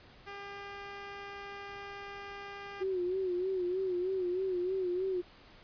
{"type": "tone", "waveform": "10% pulse", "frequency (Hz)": 400.8, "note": "G4", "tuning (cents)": 38, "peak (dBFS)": -34, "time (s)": [0.26, 2.84], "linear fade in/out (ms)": 20}
{"type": "tone with vibrato", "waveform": "sine", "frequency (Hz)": 368.2, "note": "F#4", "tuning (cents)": -8, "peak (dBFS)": -30, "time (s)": [2.8, 5.22], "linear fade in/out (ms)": 20, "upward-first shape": "sine", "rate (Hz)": 3.2, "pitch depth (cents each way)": 74}
{"effects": ["pink hiss -57 dBFS RMS until 5.63 s", "resampled to 11025 Hz"]}